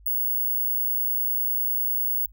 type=tone; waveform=sine; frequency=15690 Hz; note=B9; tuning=13 cents flat; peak=-22 dBFS; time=0.06-2.26 s; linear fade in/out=5 ms; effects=noise-tail reverb RT60 0.1 s tail -20 dB re dry + added 50 Hz sine -48 dBFS peak until 2.32 s